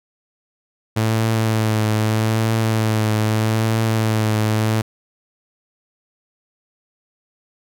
sawtooth tone with vibrato, 110 Hz, A2, in tune, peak -12 dBFS, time 0.96-4.82 s, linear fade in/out 10 ms, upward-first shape triangle, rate 0.8 Hz, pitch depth 36 cents each way, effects none

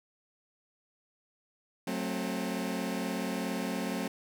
sawtooth chord, F# diminished, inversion none, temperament just, 185 / 222 / 266.4 Hz, F#3 / A3 / C4, 0 / +16 / +31 cents, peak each -32 dBFS, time 1.87-4.08 s, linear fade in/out 5 ms, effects none

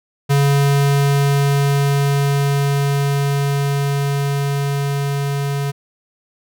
square tone with level ramp, 140.8 Hz, C#3, 27 cents sharp, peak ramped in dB -12 to -19 dBFS, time 0.29-5.72 s, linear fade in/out 20 ms, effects none

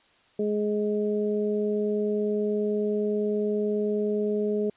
harmonic tone, 209.5 Hz, G#3, 15 cents sharp, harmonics 1 / 2 / 3, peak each -28 / -25 / -36 dBFS, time 0.39-4.7 s, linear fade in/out 5 ms, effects white hiss -61 dBFS RMS until 4.76 s + resampled to 8000 Hz

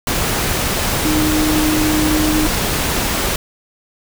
sine tone in noise, 307.5 Hz, D#4, 20 cents flat, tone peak -15 dBFS, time 1.05-2.47 s, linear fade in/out 2 ms, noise pink, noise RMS -18 dBFS, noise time 0.07-3.36 s, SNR 0 dB, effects none

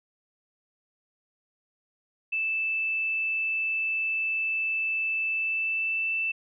sine tone with pitch glide, 2637 to 2655 Hz, E7 to E7, 0 to +12 cents, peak -25 dBFS, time 2.32-6.32 s, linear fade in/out 10 ms, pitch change +12 cents, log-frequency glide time 5.28-6.13 s, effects none

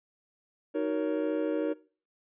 triangle chord, D# minor seventh, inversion none, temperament just, 311.1 / 373.4 / 466.7 / 560 Hz, D#4 / F#4 / A#4 / C#5, 0 / +16 / +2 / +18 cents, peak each -29 / -34 / -30 / -32 dBFS, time 0.74-1.74 s, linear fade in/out 20 ms, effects noise-tail reverb RT60 0.4 s tail -21 dB re dry + resampled to 8000 Hz

